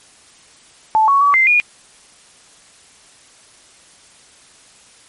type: tone with pitch steps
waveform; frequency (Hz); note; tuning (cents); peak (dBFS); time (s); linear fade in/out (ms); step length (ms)
sine; 874 / 1113 / 1140 / 2082 / 2438; A5 / C#6 / C#6 / C7 / D#7; -12 / +7 / +48 / -9 / -36; -9; 0.95-1.6; 0; 130
effects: white hiss -47 dBFS RMS until 5.08 s + MP3 48 kbps